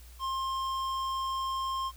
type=tone with tanh clipping; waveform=triangle; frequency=1061 Hz; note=C6; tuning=24 cents sharp; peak=-32 dBFS; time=0.19-1.92 s; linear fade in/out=50 ms; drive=17 dB; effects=added 60 Hz sine -48 dBFS peak until 1.96 s + white hiss -57 dBFS RMS until 1.96 s